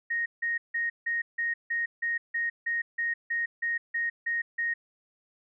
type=tone bursts; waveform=sine; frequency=1864.7 Hz; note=A#6; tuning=in tune; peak=-26 dBFS; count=15; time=0.1-4.74 s; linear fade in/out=10 ms; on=160 ms; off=160 ms; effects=none